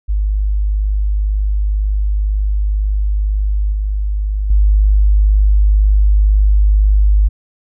sine tone with level steps, 51 Hz, G#1, 31 cents flat, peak -12 / -14 / -7 dBFS, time 0.08-7.29 s, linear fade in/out 20 ms, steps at 3.72 / 4.5 s, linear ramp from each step 5 ms, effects none

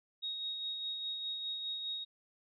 sine tone with tremolo, 3760 Hz, A#7, 14 cents sharp, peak -35 dBFS, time 0.22-2.05 s, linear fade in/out 20 ms, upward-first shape sine, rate 4.9 Hz, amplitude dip 35%, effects none

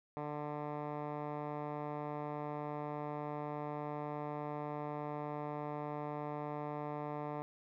10% pulse tone with low-pass filter, 148.3 Hz, D3, 17 cents sharp, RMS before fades -41 dBFS, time 0.17-7.42 s, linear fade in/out 0 ms, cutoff 1200 Hz, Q 1.6, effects none

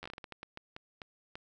slowing click train, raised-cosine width 0.3 ms, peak -27 dBFS, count 14, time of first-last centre 0.03-1.355 s, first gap 11 ms, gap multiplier 1.33, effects none

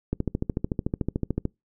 click train, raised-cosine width 3 ms, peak -12 dBFS, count 19, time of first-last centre 0.13-1.454 s, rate 13.6 Hz, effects noise-tail reverb RT60 0.2 s tail -26 dB re dry

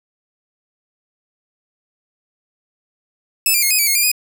5% pulse tone with pitch steps, 2611 / 2387 / 2153 / 2507 / 2303 / 2159 / 2396 / 2480 Hz, E7 / D7 / C7 / D#7 / D7 / C#7 / D7 / D#7, -17 / +28 / +49 / +12 / -34 / -46 / +34 / -6 cents, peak -4 dBFS, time 3.46-4.116 s, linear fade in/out 2 ms, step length 82 ms, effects none

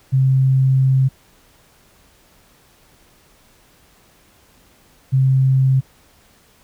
sine tone pair in turn, 132.5 / 132.5 Hz, C3 / C3, +22 / +22 cents, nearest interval unison, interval 0 cents, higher neither, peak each -11 / -11 dBFS, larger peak neither, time 0.12-1.09 / 5.12-5.81 s, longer first, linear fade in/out 20 ms, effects pink hiss -53 dBFS RMS until 6.63 s

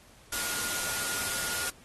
sine tone in noise, 1427 Hz, F6, 37 cents sharp, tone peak -39 dBFS, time 0.32-1.7 s, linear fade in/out 5 ms, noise white, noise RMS -32 dBFS, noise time 0.32-1.7 s, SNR -10 dB, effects pink hiss -57 dBFS RMS until 1.84 s + AAC 32 kbps

